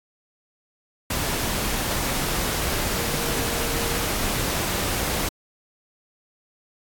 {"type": "tone in noise", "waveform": "sine", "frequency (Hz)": 467.2, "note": "A#4", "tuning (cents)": 4, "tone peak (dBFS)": -32, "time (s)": [2.96, 4.06], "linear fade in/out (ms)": 5, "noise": "pink", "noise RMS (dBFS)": -25, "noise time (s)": [1.1, 5.29], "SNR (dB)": -10, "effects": ["AAC 64 kbps"]}